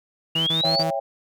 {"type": "linear sweep", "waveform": "sine", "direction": "up", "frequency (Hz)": [2790, 4699], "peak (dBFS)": -20, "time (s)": [0.35, 0.83], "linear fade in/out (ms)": 5}
{"type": "tone bursts", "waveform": "sawtooth", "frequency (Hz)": 162.5, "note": "E3", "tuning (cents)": -24, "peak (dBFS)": -22, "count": 4, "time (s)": [0.35, 0.908], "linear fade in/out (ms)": 10, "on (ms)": 120, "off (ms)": 26}
{"type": "chord", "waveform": "sine", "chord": "C# diminished", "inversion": "none", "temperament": "just", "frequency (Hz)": [554.4, 665.2, 798.3], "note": ["C#5", "E5", "G5"], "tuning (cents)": [0, 16, 31], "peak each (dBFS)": -27, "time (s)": [0.63, 1], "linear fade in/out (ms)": 10}
{"effects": []}